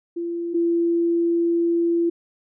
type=tone pair in turn; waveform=sine; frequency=341.2 / 339.2 Hz; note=F4 / E4; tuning=-40 / +50 cents; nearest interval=unison; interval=10 cents; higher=first; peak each=-24 / -17 dBFS; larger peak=second; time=0.16-0.54 / 0.54-2.1 s; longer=second; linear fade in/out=10 ms; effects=none